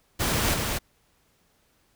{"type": "noise with echo", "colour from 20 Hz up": "pink", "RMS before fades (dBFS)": -25, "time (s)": [0.19, 0.55], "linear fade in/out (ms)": 20, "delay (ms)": 240, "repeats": 1, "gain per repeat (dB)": -3, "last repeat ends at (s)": 0.79, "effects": ["pink hiss -66 dBFS RMS until 1.95 s"]}